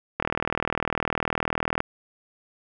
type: click train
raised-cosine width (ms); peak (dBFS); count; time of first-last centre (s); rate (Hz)
0.5; -8; 65; 0.2-1.804; 39.9
effects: none